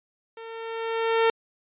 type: tone with level ramp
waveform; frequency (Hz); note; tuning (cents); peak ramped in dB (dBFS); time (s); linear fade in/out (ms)
sawtooth; 453.6; A#4; -47; -35 to -13; 0.37-1.3; 2
effects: resampled to 8000 Hz